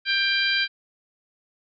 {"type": "harmonic tone", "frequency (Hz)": 791, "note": "G5", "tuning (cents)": 15, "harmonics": [2, 3, 4, 5, 6], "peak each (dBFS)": [-24, -26, -27, -28, -29], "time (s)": [0.05, 0.68], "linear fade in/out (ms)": 50, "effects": []}